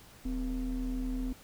triangle ring-modulated tone, 108.7 Hz, A2, 21 cents flat, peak -26 dBFS, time 0.25-1.33 s, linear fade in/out 5 ms, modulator 148 Hz, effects pink hiss -55 dBFS RMS until 1.43 s

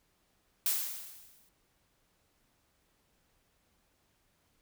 blue noise with exponential decay, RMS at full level -28 dBFS, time 0.66-1.49 s, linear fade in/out 2 ms, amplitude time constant 180 ms, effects pink hiss -73 dBFS RMS until 4.61 s

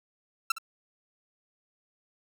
sawtooth tone with echo, 1341 Hz, E6, 29 cents sharp, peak -19 dBFS, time 0.5-0.52 s, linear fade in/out 5 ms, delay 64 ms, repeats 1, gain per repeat -13 dB, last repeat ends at 0.584 s, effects none

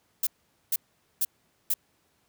violet noise bursts, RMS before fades -25 dBFS, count 4, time 0.23-1.74 s, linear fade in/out 5 ms, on 40 ms, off 450 ms, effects pink hiss -69 dBFS RMS until 2.28 s + high-pass 80 Hz 12 dB/octave

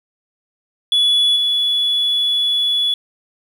sine tone with level steps, 3413 Hz, G#7, 47 cents sharp, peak -9 / -13 dBFS, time 0.92-2.94 s, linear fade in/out 2 ms, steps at 1.36 s, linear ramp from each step 2 ms, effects tanh soft clip ceiling -10 dBFS + 7-bit

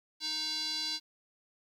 square tone with band-pass filter, 311.1 Hz, D#4, in tune, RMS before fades -35 dBFS, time 0.2-1 s, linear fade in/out 50 ms, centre 4400 Hz, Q 7.7, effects 11-bit

